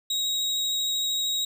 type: tone with vibrato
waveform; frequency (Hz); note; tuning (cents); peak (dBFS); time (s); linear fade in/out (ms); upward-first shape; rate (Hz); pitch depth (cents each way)
35% pulse; 3800; A#7; +33; -23; 0.1-1.45; 5; triangle; 13; 9
effects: none